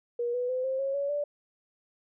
sine tone with pitch steps, 477.8 / 493.8 / 510.3 / 527.4 / 545.1 / 563.3 / 582.2 Hz, A#4 / B4 / C5 / C5 / C#5 / C#5 / D5, +43 / 0 / -43 / +14 / -29 / +28 / -15 cents, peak -27 dBFS, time 0.19-1.24 s, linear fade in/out 5 ms, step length 150 ms, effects none

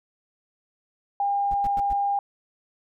sine tone, 804 Hz, G5, 44 cents sharp, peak -21 dBFS, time 1.2-2.19 s, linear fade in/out 2 ms
brown noise bursts, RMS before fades -33 dBFS, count 4, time 1.51-1.93 s, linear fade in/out 2 ms, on 30 ms, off 100 ms
effects none

